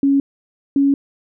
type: tone pair in turn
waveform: sine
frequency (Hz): 277.2 / 278.5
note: C#4 / C#4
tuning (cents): 0 / +8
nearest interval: unison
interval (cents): 8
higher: second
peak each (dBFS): -11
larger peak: neither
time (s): 0.03-0.2 / 0.76-0.94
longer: second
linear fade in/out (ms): 2
effects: none